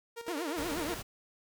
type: tone with tremolo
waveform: sawtooth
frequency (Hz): 466.2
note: A#4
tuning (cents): 0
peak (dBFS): -35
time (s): 0.16-0.95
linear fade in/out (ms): 20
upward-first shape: square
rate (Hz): 9.5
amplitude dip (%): 65
type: tone with vibrato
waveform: sawtooth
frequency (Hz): 317.3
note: D#4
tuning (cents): +34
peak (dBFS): -30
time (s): 0.28-0.94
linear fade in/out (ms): 0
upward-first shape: triangle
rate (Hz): 8.4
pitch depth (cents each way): 260
type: noise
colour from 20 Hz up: pink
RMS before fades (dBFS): -41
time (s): 0.56-1.03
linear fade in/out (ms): 20
effects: none